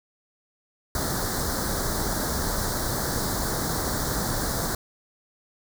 pink band-stop noise, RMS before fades -27 dBFS, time 0.95-4.75 s, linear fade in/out 2 ms, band 1800 to 3900 Hz, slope 48 dB/octave, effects none

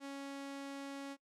sawtooth tone, 277.2 Hz, C#4, in tune, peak -39 dBFS, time 0-1.17 s, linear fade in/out 50 ms, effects noise-tail reverb RT60 0.1 s tail -20 dB re dry + low-pass 9000 Hz 12 dB/octave

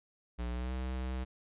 square tone with pitch glide, 60 to 63.94 Hz, B1 to C2, -49 to -39 cents, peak -35 dBFS, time 0.38-1.25 s, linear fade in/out 20 ms, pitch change +110 cents, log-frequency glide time 0.5-0.73 s, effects resampled to 8000 Hz

